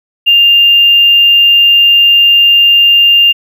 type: tone with hard clipping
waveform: triangle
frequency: 2800 Hz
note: F7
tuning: 4 cents sharp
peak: -3 dBFS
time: 0.26-3.33 s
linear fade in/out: 20 ms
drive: 3 dB
effects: none